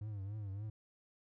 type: tone with vibrato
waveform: triangle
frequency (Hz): 102.1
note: G#2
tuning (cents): -29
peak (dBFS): -38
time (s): 0.01-0.7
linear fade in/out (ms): 5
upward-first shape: triangle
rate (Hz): 3.5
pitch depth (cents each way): 130
effects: none